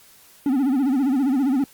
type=tone with vibrato; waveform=triangle; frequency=268.4 Hz; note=C4; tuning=44 cents sharp; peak=-15 dBFS; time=0.46-1.64 s; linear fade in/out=2 ms; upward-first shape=sine; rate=15 Hz; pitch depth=140 cents each way; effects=white hiss -51 dBFS RMS until 1.73 s + Opus 48 kbps